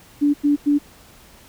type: tone bursts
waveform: sine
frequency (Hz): 290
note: D4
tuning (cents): -22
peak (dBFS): -13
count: 3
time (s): 0.21-0.788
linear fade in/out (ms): 20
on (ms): 130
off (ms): 94
effects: pink hiss -48 dBFS RMS until 1.48 s